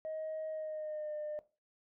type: tone with pitch glide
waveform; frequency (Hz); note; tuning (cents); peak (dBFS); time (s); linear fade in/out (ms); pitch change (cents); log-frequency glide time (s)
sine; 629 to 603; D#5 to D5; +19 to +46; -36; 0.05-1.39; 0; -73; 0.49-1.15
effects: noise-tail reverb RT60 0.3 s tail -17 dB re dry + tanh soft clip ceiling -34 dBFS